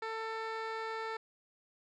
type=tone with low-pass filter; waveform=15% pulse; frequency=445.7 Hz; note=A4; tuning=22 cents sharp; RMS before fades=-39 dBFS; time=0.02-1.17 s; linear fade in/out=5 ms; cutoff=3200 Hz; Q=0.99; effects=none